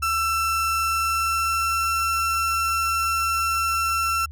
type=tone with pitch glide; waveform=35% pulse; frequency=1337 to 1347.1 Hz; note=E6 to E6; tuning=+24 to +37 cents; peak=-19 dBFS; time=0.02-4.26 s; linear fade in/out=10 ms; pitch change=+13 cents; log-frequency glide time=0.76-1.92 s; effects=added 75 Hz sine -35 dBFS peak until 4.31 s